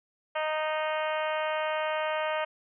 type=harmonic tone; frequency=310 Hz; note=D#4; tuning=6 cents flat; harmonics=2 / 3 / 4 / 5 / 6 / 7 / 8 / 9 / 10; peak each=-30 / -34 / -36 / -38 / -40 / -41 / -42 / -43 / -44 dBFS; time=0.35-2.45 s; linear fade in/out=10 ms; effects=none